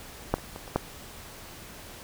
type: clicks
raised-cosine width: 1 ms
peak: -8 / -28 / -23 / -30 / -9 dBFS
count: 5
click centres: 0.34 / 0.384 / 0.561 / 0.678 / 0.76 s
effects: pink hiss -45 dBFS RMS until 2.03 s